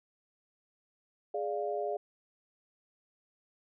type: chord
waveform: sine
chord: D diminished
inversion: second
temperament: equal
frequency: 415.3 / 587.3 / 698.5 Hz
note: Ab4 / D5 / F5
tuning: 0 / 0 / 0 cents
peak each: -35 / -36 / -36 dBFS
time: 1.34-1.97 s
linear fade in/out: 5 ms
effects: none